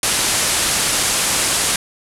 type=low-pass noise; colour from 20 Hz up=white; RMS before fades=-18 dBFS; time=0.03-1.76 s; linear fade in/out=2 ms; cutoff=11000 Hz; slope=48 dB/octave; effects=none